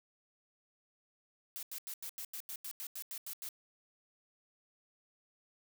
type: noise bursts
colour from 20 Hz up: blue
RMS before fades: -43 dBFS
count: 13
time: 1.56-3.488 s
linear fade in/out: 0 ms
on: 68 ms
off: 87 ms
effects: none